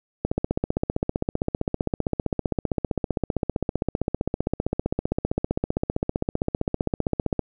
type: click train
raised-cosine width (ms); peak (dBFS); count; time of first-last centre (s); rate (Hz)
2; -9; 111; 0.25-7.393; 15.4
effects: none